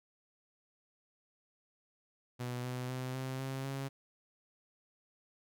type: tone with pitch steps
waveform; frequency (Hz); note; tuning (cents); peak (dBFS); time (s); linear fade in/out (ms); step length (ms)
sawtooth; 123.47 / 125.92 / 128.42 / 130.96 / 133.56 / 136.21; B2 / B2 / C3 / C3 / C3 / C#3; 0 / +34 / -32 / +2 / +36 / -30; -33; 2.39-3.89; 20; 250
effects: none